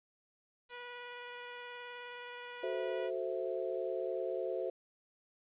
10% pulse tone with vibrato, 487.2 Hz, B4, 24 cents flat, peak -36 dBFS, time 0.69-3.11 s, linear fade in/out 50 ms, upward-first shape sine, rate 19 Hz, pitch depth 10 cents each way
sine chord, F# half-diminished seventh, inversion none, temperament equal, 370 / 440 / 523.3 / 659.3 Hz, F#4 / A4 / C5 / E5, 0 / 0 / 0 / 0 cents, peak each -39 / -41 / -38 / -42 dBFS, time 2.63-4.7 s, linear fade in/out 5 ms
effects resampled to 8000 Hz + 11-bit

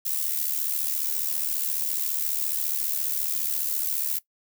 violet noise with amplitude modulation, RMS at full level -24 dBFS, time 0.05-4.19 s, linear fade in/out 10 ms, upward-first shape sine, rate 74.6 Hz, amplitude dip 70%, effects noise-tail reverb RT60 0.1 s tail -18 dB re dry

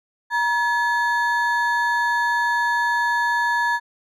triangle ring-modulated tone, 1329 Hz, E6, 14 cents sharp, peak -13 dBFS, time 0.3-3.8 s, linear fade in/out 50 ms, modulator 380 Hz, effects none

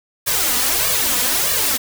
white noise with flanger, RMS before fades -18 dBFS, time 0.26-1.78 s, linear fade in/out 20 ms, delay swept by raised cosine 1.7 to 4.1 ms, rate 1.6 Hz, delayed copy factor +0.9, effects none

